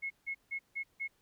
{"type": "tone bursts", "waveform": "sine", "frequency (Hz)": 2176, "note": "C#7", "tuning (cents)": -33, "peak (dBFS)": -34, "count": 5, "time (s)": [0.02, 1.08], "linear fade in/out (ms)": 20, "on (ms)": 84, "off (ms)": 160, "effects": ["pink hiss -73 dBFS RMS until 1.21 s"]}